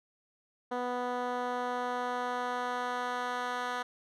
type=tone with band-pass filter sweep; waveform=10% pulse; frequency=246.9 Hz; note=B3; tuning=in tune; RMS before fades=-34 dBFS; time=0.71-3.83 s; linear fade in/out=10 ms; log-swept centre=550 to 1500 Hz; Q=0.71; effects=none